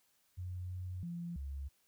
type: tone with pitch steps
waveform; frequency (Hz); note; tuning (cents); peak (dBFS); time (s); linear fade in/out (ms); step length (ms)
sine; 90.5 / 91.3 / 171.9 / 69.2; F#2 / F#2 / F3 / C#2; -38 / -23 / -27 / -2; -39; 0.37-1.69; 20; 330
effects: white hiss -74 dBFS RMS until 1.87 s